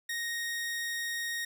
sawtooth tone, 1866 Hz, A#6, 1 cent sharp, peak -29 dBFS, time 0.09-1.45 s, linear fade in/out 5 ms, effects none

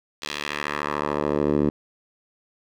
10% pulse tone with band-pass filter sweep, 73.7 Hz, D2, 7 cents sharp, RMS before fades -25 dBFS, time 0.22-1.7 s, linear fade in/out 5 ms, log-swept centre 4000 to 280 Hz, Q 1.2, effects none

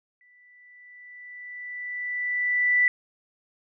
sine tone with exponential growth, 1975.5 Hz, B6, in tune, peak -16 dBFS, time 0.21-2.88 s, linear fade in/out 1 ms, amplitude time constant 580 ms, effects none

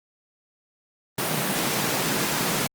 pink high-pass noise, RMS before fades -25 dBFS, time 1.18-2.67 s, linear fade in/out 5 ms, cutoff 130 Hz, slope 48 dB/octave, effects Opus 32 kbps

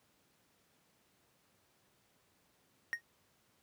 triangle tone with exponential decay, 1864.7 Hz, A#6, in tune, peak -27 dBFS, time 2.93-3.01 s, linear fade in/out 0 ms, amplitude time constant 17 ms, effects pink hiss -72 dBFS RMS until 3.62 s + high-pass 100 Hz 12 dB/octave

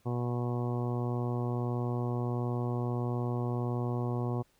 harmonic tone, 121.5 Hz, B2, 28 cents flat, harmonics 1 / 2 / 3 / 4 / 5 / 6 / 7 / 8 / 9, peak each -31 / -37 / -38 / -42 / -46 / -44 / -47 / -48 / -47 dBFS, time 0.05-4.43 s, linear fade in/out 20 ms, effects pink hiss -69 dBFS RMS until 4.59 s

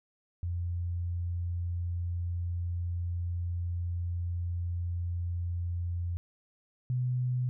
sine tone pair in turn, 87 / 125.38 Hz, F2 / B2, -6 / +27 cents, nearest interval tritone, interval 633 cents, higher second, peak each -30 / -27 dBFS, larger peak second, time 0.43-6.17 / 6.9-7.49 s, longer first, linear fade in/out 0 ms, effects none

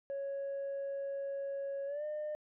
sine tone with pitch glide, 554 to 604.1 Hz, C#5 to D5, -1 to +49 cents, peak -34 dBFS, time 0.1-2.35 s, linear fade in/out 0 ms, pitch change +150 cents, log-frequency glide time 1.86-2.04 s, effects tanh soft clip ceiling -34 dBFS

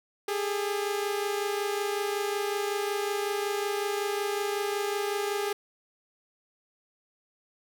sawtooth tone pair together, 404.1 / 429.5 Hz, G#4 / A4, -47 / -42 cents, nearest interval minor second, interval 105 cents, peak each -25 / -30 dBFS, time 0.28-5.53 s, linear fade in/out 5 ms, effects none

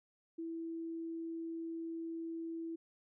sine tone, 329.6 Hz, E4, in tune, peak -39 dBFS, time 0.38-2.76 s, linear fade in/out 10 ms, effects none

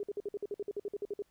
sine tone bursts, 408.4 Hz, G#4, 29 cents flat, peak -33 dBFS, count 15, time 0-1.222 s, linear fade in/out 2 ms, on 32 ms, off 53 ms, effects pink hiss -73 dBFS RMS until 1.3 s

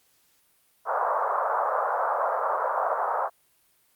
white band-pass noise, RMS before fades -26 dBFS, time 0.85-3.3 s, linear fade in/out 50 ms, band 510 to 1300 Hz, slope 48 dB/octave, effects white hiss -65 dBFS RMS until 3.95 s + Opus 48 kbps

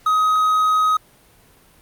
triangle tone with quantisation, 1261 Hz, D#6, 23 cents sharp, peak -12 dBFS, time 0.06-0.97 s, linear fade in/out 5 ms, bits 7, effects pink hiss -52 dBFS RMS until 1.81 s + Opus 48 kbps

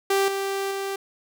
sawtooth tone with level steps, 392 Hz, G4, in tune, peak -15 / -21 / -23 dBFS, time 0.1-0.96 s, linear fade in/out 5 ms, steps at 0.28 / 0.71 s, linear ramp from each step 2 ms, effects none

